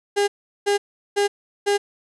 35% pulse tone bursts, 405.6 Hz, G#4, 41 cents flat, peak -15 dBFS, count 4, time 0.16-1.78 s, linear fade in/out 20 ms, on 120 ms, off 380 ms, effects resampled to 24000 Hz

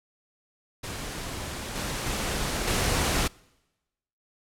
pink noise with level steps, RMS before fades -35 / -31 / -29 / -25 dBFS, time 0.83-3.28 s, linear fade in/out 10 ms, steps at 1.75 / 2.06 / 2.67 s, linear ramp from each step 10 ms, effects noise-tail reverb RT60 1.0 s tail -25 dB re dry + low-pass 11000 Hz 12 dB/octave

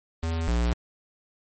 square tone pair in turn, 82.1 / 58.93 Hz, E2 / A#1, -6 / +19 cents, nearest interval tritone, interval 575 cents, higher first, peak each -26 / -22 dBFS, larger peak second, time 0.23-0.48 / 0.48-0.73 s, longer neither, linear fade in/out 0 ms, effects MP3 32 kbps

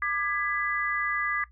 sine chord, G# diminished, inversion second, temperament just, 1196.1 / 1661.2 / 1993.5 Hz, D6 / G#6 / B6, +31 / 0 / +16 cents, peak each -30 dBFS, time 0.02-1.44 s, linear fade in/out 2 ms, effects noise-tail reverb RT60 0.1 s tail -17 dB re dry + added 60 Hz sine -52 dBFS peak until 1.51 s

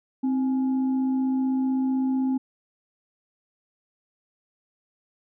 sine tone with frequency modulation, 261.6 Hz, C4, in tune, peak -21 dBFS, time 0.23-2.38 s, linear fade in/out 10 ms, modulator 579 Hz, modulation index 0.24, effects none

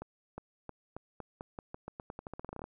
accelerating click train, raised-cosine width 1 ms, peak -27 dBFS, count 22, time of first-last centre 0.02-2.641 s, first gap 360 ms, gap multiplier 0.87, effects none

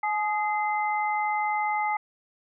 sine tone cluster, 848 / 1247 / 2068 Hz, G#5 / D#6 / C7, +36 / +3 / -21 cents, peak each -25 / -33 / -31 dBFS, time 0.03-1.97 s, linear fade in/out 5 ms, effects none

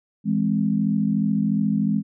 sine chord, E augmented, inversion none, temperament equal, 164.81 / 207.7 / 261.6 Hz, E3 / G#3 / B#3, 0 / 0 / 0 cents, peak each -25 / -20 / -26 dBFS, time 0.24-2.03 s, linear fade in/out 50 ms, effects none

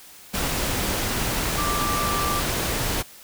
sine tone in noise, 1176 Hz, D6, 2 cents sharp, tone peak -25 dBFS, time 1.57-2.41 s, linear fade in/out 20 ms, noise pink, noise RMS -25 dBFS, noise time 0.33-3.03 s, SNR -3 dB, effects white hiss -46 dBFS RMS until 3.23 s

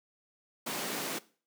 pink high-pass noise, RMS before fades -36 dBFS, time 0.66-1.19 s, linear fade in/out 10 ms, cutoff 190 Hz, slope 24 dB/octave, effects noise-tail reverb RT60 0.4 s tail -19 dB re dry

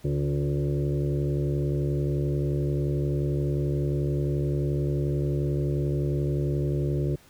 harmonic tone with a mistuned harmonic, 71.4 Hz, D2, 48 cents flat, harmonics 1 / 2 / 4 / 5 / 6 / 7 / 8, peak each -32 / -25 / -35 / -31 / -39 / -40 / -41 dBFS, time 0.04-7.16 s, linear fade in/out 10 ms, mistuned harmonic 6, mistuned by +24 cents, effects pink hiss -56 dBFS RMS until 7.29 s

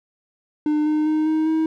triangle tone with pitch steps, 301.5 / 305.5 / 309.6 / 313.8 / 318 Hz, D4 / D#4 / D#4 / D#4 / D#4, +46 / -32 / -9 / +15 / +38 cents, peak -15 dBFS, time 0.66-1.66 s, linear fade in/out 2 ms, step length 200 ms, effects none

